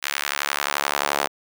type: tone with high-pass filter sweep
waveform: sawtooth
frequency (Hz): 71.5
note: D2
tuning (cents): -46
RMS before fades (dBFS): -25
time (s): 0.02-1.28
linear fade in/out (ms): 20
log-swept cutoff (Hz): 1900 to 710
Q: 1.1
effects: none

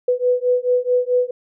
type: beating tone pair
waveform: sine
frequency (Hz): 493.9 / 498.5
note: B4 / B4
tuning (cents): 0 / +16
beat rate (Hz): 4.6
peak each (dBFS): -18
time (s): 0.08-1.31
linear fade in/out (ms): 5
effects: none

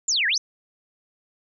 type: exponential two-way sweep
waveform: sine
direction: down then up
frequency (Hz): 7600 to 1580 to 6410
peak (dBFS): -19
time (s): 0.08-0.38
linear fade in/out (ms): 5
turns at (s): 0.27
effects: none

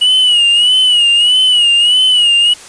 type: tone with vibrato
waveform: triangle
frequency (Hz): 2919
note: F#7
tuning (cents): -24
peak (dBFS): -5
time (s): 0.01-2.54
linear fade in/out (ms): 10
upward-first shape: sine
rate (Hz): 1.6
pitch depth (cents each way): 75
effects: white hiss -34 dBFS RMS until 2.68 s + resampled to 22050 Hz

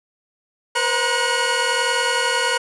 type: tone cluster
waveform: 25% pulse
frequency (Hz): 478.8 / 520 / 947 / 1456 / 2194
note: A#4 / C5 / A#5 / F#6 / C#7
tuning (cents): +46 / -11 / +27 / -28 / -18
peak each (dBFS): -22 / -22 / -21 / -18 / -24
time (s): 0.75-2.58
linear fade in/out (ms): 10
effects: resampled to 24000 Hz

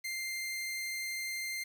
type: tone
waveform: sawtooth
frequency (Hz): 2096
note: C7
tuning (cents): +2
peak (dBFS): -32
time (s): 0.04-1.64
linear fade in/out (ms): 10
effects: 10-bit

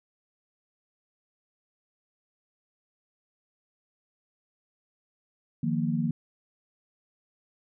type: chord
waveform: sine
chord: Eb suspended second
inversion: none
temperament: equal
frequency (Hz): 155.56 / 174.61 / 233.1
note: Eb3 / F3 / Bb3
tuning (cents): 0 / 0 / 0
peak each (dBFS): -29 / -30 / -28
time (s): 5.63-6.11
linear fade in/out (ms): 5
effects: none

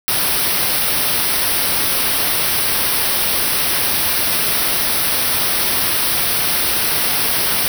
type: band-stop noise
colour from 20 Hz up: white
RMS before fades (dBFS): -17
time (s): 0.08-7.68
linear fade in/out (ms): 0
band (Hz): 5800 to 8700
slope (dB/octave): 96
effects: none

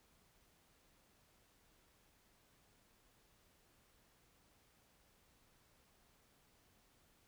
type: silence
effects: pink hiss -72 dBFS RMS until 7.27 s

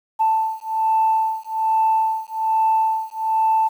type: beating tone pair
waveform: sine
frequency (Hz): 883 / 884.2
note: A5 / A5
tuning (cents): +6 / +8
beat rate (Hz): 1.2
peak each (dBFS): -19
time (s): 0.19-3.69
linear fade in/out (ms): 20
effects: tanh soft clip ceiling -9 dBFS + 8-bit

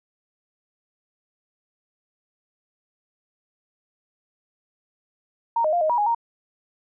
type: tone with pitch steps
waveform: sine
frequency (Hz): 927 / 619 / 698 / 624 / 960 / 830 / 931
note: A#5 / D#5 / F5 / D#5 / B5 / G#5 / A#5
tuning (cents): -10 / -9 / -1 / +5 / -49 / -1 / -2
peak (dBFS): -18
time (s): 5.56-6.148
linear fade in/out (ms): 5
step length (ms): 84
effects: none

